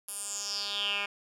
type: tone with band-pass filter sweep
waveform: 10% pulse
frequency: 202.6 Hz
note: G#3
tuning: 43 cents flat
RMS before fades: -34 dBFS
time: 0.08-1.06 s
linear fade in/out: 5 ms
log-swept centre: 11000 to 2200 Hz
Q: 5.4
effects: none